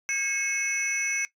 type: tone cluster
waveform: sine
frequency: 1620 / 2183 / 2574 / 5950 Hz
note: G#6 / C#7 / E7 / F#8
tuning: -43 / -27 / -42 / +9 cents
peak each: -34 / -27 / -33 / -28 dBFS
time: 0.09-1.25 s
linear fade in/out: 0 ms
effects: noise-tail reverb RT60 0.1 s tail -17 dB re dry + tanh soft clip ceiling -20 dBFS